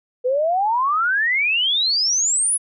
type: exponential sweep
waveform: sine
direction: up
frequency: 485.2 to 10548 Hz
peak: -16 dBFS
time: 0.24-2.58 s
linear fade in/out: 20 ms
effects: none